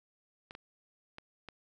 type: clicks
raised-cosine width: 0.3 ms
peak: -29 dBFS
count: 4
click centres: 0.509 / 0.551 / 1.184 / 1.487 s
effects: none